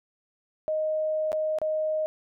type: tone with dropouts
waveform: sine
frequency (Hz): 622.3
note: D#5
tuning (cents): 0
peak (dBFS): -24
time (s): 0.68-2.06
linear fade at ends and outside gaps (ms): 0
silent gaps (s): 1.319-1.329 / 1.586-1.616
effects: none